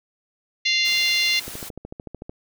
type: harmonic tone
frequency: 696 Hz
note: F5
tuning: 6 cents flat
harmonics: 3 / 4 / 5 / 6 / 7 / 8 / 9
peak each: -23 / -24 / -26 / -23 / -34 / -33 / -35 dBFS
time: 0.65-1.4 s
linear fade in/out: 10 ms
type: noise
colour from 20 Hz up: white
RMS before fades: -36 dBFS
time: 0.84-1.7 s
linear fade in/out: 20 ms
type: click train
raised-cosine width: 2 ms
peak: -21 dBFS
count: 12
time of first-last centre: 1.48-2.295 s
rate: 13.5 Hz
effects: none